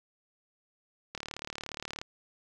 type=click train; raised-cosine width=0.2 ms; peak=-20 dBFS; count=33; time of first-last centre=1.15-2.015 s; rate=37 Hz; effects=none